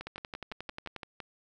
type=two click trains; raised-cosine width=0.3 ms; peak=-23 / -24 dBFS; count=11 / 8; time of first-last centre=0.07-0.963 / 0.01-1.203 s; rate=11.2 / 5.87 Hz; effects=none

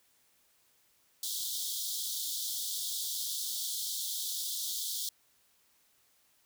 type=high-pass noise; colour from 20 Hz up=pink; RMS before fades=-36 dBFS; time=1.23-5.09 s; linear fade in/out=2 ms; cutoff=3300 Hz; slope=96 dB/octave; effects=white hiss -69 dBFS RMS until 6.45 s

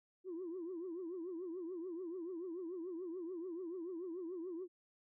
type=tone with vibrato; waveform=sine; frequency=350 Hz; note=F4; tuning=4 cents sharp; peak=-40 dBFS; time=0.24-4.68 s; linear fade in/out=50 ms; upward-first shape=triangle; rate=6.9 Hz; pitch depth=170 cents each way; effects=tanh soft clip ceiling -38 dBFS

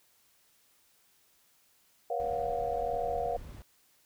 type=chord; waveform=sine; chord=Gb major seventh; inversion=first; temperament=equal with one note detuned; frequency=478.4 / 554.4 / 698.5 / 740 Hz; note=Bb4 / Db5 / F5 / Gb5; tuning=+45 / 0 / 0 / 0 cents; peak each=-35 / -37 / -33 / -37 dBFS; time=2.1-3.37 s; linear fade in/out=5 ms
type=noise; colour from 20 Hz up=brown; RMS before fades=-45 dBFS; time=2.2-3.62 s; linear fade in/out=0 ms
effects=white hiss -67 dBFS RMS until 4.05 s

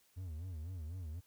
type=tone with vibrato; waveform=triangle; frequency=84.6 Hz; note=E2; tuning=45 cents sharp; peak=-39 dBFS; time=0.16-1.21 s; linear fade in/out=20 ms; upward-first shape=sine; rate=4 Hz; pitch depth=190 cents each way; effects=white hiss -71 dBFS RMS until 1.26 s

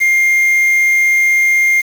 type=tone with quantisation; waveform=triangle; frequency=2116 Hz; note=C7; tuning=19 cents sharp; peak=-7 dBFS; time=0-1.82 s; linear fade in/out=20 ms; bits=5; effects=none

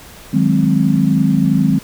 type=chord; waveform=sine; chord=Ab dominant seventh; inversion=second; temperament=equal; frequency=155.56 / 185 / 207.7 / 261.6 Hz; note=Eb3 / Gb3 / Ab3 / C4; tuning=0 / 0 / 0 / 0 cents; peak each=-16 dBFS; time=0.33-1.79 s; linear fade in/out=10 ms; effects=pink hiss -38 dBFS RMS until 1.83 s

